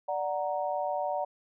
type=chord; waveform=sine; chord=D augmented; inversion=none; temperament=equal; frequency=587.3 / 740 / 932.3 Hz; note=D5 / F#5 / A#5; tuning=0 / 0 / 0 cents; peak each=-32 / -32 / -35 dBFS; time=0.08-1.25 s; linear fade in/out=10 ms; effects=none